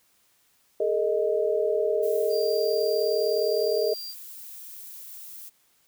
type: chord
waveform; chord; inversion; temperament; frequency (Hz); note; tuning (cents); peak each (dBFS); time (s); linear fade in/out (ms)
sine; Ab suspended second; none; equal with one note detuned; 415.3 / 455 / 622.3; Ab4 / Bb4 / Eb5; 0 / -42 / 0; -26; 0.8-3.94; 5
type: noise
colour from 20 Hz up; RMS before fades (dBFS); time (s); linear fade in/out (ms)
violet; -42; 2.02-5.5; 20
type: tone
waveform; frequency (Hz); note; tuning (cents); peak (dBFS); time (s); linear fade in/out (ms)
sine; 4744; D8; +17; -35; 2.29-4.15; 50
effects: white hiss -65 dBFS RMS until 5.87 s